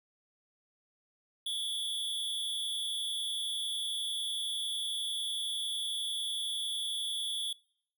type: tone with amplitude modulation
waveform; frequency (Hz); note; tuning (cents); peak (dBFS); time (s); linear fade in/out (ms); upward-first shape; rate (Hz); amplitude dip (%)
square; 3416; G#7; +48; -30; 1.46-7.53; 5; sine; 231; 75
effects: noise-tail reverb RT60 0.7 s tail -26 dB re dry